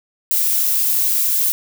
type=noise; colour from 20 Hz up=violet; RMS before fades=-17 dBFS; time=0.31-1.52 s; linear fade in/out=0 ms; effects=none